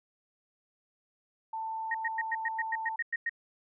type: tone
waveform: sine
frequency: 889 Hz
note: A5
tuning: 18 cents sharp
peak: -33 dBFS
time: 1.53-2.96 s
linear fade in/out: 5 ms
type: tone bursts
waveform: sine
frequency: 1864.7 Hz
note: A#6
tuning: in tune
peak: -28 dBFS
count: 11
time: 1.91-3.295 s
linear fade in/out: 5 ms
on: 35 ms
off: 100 ms
effects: none